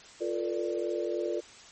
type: chord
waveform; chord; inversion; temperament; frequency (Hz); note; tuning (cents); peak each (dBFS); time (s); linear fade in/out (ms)
sine; B half-diminished seventh; second; equal with one note detuned; 349.2 / 440 / 483.4 / 587.3; F4 / A4 / B4 / D5; 0 / 0 / -37 / 0; -32 / -35 / -36 / -35; 0.2-1.41; 20
effects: white hiss -51 dBFS RMS until 1.71 s + MP3 32 kbps